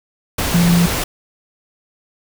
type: tone in noise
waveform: sine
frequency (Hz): 172.4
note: F3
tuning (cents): -22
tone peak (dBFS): -10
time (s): 0.54-0.86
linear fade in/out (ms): 5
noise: pink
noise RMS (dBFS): -20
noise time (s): 0.38-1.04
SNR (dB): +7
effects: none